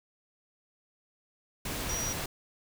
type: tone in noise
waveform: sine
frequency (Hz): 5780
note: F#8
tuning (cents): -41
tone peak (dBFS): -33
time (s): 1.89-2.13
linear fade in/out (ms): 5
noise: pink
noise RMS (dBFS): -35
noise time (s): 1.65-2.26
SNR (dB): -1
effects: none